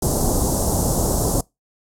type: band-stop noise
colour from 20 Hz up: pink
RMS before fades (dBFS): -19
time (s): 0.02-1.41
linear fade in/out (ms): 5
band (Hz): 850 to 6300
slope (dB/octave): 24
effects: noise-tail reverb RT60 0.2 s tail -24 dB re dry + low-pass 12000 Hz 12 dB/octave